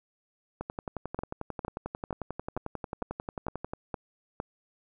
two click trains, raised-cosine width 1 ms, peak -18 / -20 dBFS, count 8 / 36, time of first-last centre 1.19-4.401 / 0.61-3.735 s, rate 2.18 / 11.2 Hz, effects none

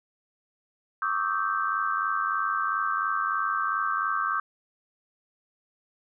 sine tone cluster, 1114 / 1197 / 1301 / 1559 Hz, C#6 / D6 / E6 / G6, +8 / +33 / -23 / -10 cents, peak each -30 dBFS, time 1.02-4.4 s, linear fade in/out 2 ms, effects none

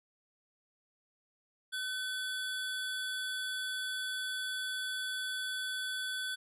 square tone pair together, 1517 / 3406 Hz, F#6 / G#7, +43 / +43 cents, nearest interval octave + major second, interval 1400 cents, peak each -38 / -39 dBFS, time 1.72-6.36 s, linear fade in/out 20 ms, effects resampled to 32000 Hz

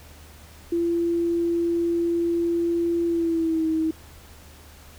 sine tone with pitch glide, 340 to 319.1 Hz, F4 to D#4, -46 to +44 cents, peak -20 dBFS, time 0.72-3.91 s, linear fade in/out 5 ms, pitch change -110 cents, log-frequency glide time 3.06-3.67 s, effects added 76 Hz sine -47 dBFS peak until 4.98 s + pink hiss -49 dBFS RMS until 4.98 s

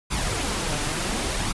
pink noise with flanger, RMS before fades -26 dBFS, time 0.1-1.53 s, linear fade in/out 20 ms, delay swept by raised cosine 0.81 to 6.81 ms, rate 0.7 Hz, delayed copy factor +0.5, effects resampled to 24000 Hz

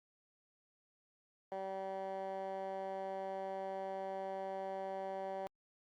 15% pulse tone with band-pass filter, 192.2 Hz, G3, 34 cents flat, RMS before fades -42 dBFS, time 1.52-5.47 s, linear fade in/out 0 ms, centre 700 Hz, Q 2.1, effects Opus 48 kbps

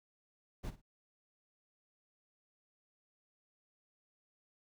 brown noise with echo, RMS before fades -40 dBFS, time 0.63-0.71 s, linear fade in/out 20 ms, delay 54 ms, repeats 2, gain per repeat -13 dB, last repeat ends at 0.818 s, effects none

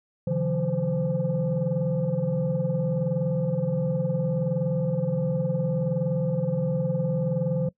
sine tone cluster, 135.4 / 156.8 / 176.1 / 517 Hz, C#3 / D#3 / F3 / C5, -40 / +14 / +15 / -21 cents, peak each -28 / -26 / -27 / -27 dBFS, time 0.27-7.69 s, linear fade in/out 5 ms, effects noise-tail reverb RT60 0.1 s tail -22 dB re dry + tanh soft clip ceiling -17 dBFS

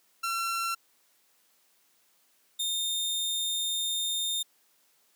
sawtooth tone pair in turn, 1356 / 3642 Hz, E6 / A#7, +49 / -41 cents, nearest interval octave + perfect fourth, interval 1710 cents, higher second, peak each -25 dBFS, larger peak neither, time 0.23-0.75 / 2.59-4.43 s, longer second, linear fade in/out 10 ms, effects white hiss -67 dBFS RMS until 5.15 s + high-pass 200 Hz 12 dB/octave

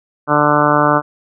harmonic tone, 148.1 Hz, D3, 15 cents sharp, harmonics 1 / 2 / 3 / 4 / 5 / 6 / 7 / 8 / 9 / 10, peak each -21 / -18 / -22 / -17 / -21 / -19 / -19 / -17 / -19 / -21 dBFS, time 0.27-1.02 s, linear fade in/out 50 ms, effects none

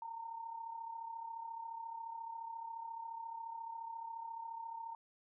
sine tone with amplitude modulation, 915 Hz, A#5, 32 cents flat, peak -40 dBFS, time 0.02-4.95 s, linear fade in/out 2 ms, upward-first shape sine, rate 34.3 Hz, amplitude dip 60%, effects none

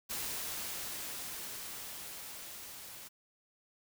white noise with level ramp, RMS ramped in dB -38 to -49 dBFS, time 0.09-3.09 s, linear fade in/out 20 ms, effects none

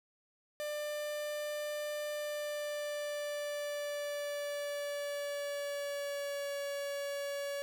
45% pulse tone with pitch glide, 595 to 565.8 Hz, D5 to C#5, +22 to +35 cents, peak -36 dBFS, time 0.6-7.62 s, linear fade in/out 0 ms, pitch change -87 cents, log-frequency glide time 2.09-6.55 s, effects none

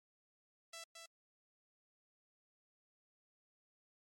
5% pulse tone with echo, 664 Hz, E5, 12 cents sharp, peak -37 dBFS, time 0.73-0.84 s, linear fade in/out 5 ms, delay 220 ms, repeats 1, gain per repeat -4 dB, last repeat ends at 1.06 s, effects MP3 64 kbps

